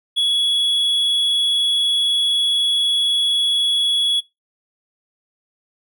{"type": "tone", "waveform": "triangle", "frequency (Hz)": 3369, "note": "G#7", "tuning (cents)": 24, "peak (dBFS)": -13, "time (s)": [0.16, 4.21], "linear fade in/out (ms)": 20, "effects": ["noise-tail reverb RT60 0.2 s tail -23 dB re dry"]}